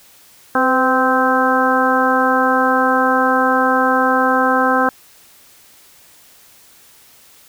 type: harmonic tone with a mistuned harmonic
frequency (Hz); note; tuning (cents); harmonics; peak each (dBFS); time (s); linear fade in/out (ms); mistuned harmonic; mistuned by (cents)
260; C4; -11; 1 / 2 / 3 / 4 / 5 / 6; -19 / -19 / -19 / -19 / -19 / -19; 0.55-4.89; 2; 2; -32
effects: white hiss -47 dBFS RMS until 7.48 s